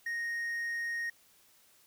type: tone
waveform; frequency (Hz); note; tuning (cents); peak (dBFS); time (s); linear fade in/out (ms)
triangle; 1864; A#6; -1; -31; 0.06-1.1; 5
effects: white hiss -64 dBFS RMS until 1.86 s